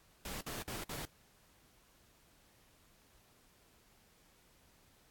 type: noise bursts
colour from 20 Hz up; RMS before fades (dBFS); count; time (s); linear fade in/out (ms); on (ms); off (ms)
pink; -43; 4; 0.25-1.052; 2; 160; 54
effects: pink hiss -67 dBFS RMS until 5.1 s + AAC 64 kbps